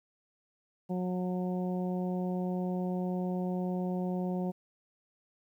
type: harmonic tone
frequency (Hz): 181.8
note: F#3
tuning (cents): -30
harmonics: 1 / 2 / 3 / 4 / 5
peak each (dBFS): -31 / -38 / -41 / -43 / -49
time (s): 0.89-4.52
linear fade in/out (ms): 20
effects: 11-bit